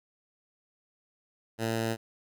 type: tone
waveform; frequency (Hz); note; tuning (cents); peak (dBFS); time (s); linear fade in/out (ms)
10% pulse; 113.2; A2; +50; -20; 1.58-1.97; 50
effects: none